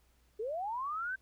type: linear sweep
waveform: sine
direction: up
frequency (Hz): 405.3 to 1578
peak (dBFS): -34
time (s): 0.39-1.16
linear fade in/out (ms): 10
effects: added 60 Hz sine -67 dBFS peak until 1.21 s + pink hiss -72 dBFS RMS until 1.21 s